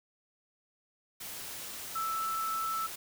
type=tone in noise; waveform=sine; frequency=1318.5 Hz; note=E6; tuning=in tune; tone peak=-31 dBFS; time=1.95-2.87 s; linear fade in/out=10 ms; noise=white; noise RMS=-42 dBFS; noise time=1.2-2.96 s; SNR=+8 dB; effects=none